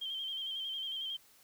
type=tone with vibrato; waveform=sine; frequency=3158 Hz; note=G7; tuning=12 cents sharp; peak=-36 dBFS; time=0.01-1.17 s; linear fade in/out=10 ms; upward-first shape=square; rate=11 Hz; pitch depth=35 cents each way; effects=white hiss -63 dBFS RMS until 1.43 s